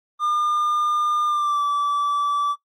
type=tone with pitch glide; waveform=triangle; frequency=1206 to 1157.5 Hz; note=D6 to D6; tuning=+46 to -25 cents; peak=-17 dBFS; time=0.19-2.56 s; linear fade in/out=50 ms; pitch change=-71 cents; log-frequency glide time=1.27-1.63 s; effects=noise-tail reverb RT60 0.1 s tail -18 dB re dry + Opus 32 kbps